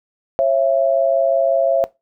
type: tone pair together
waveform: sine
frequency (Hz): 543 / 668.6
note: C#5 / E5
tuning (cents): -36 / +24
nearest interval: major third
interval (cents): 360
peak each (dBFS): -15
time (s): 0.39-1.84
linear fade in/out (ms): 0
effects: noise-tail reverb RT60 0.2 s tail -19 dB re dry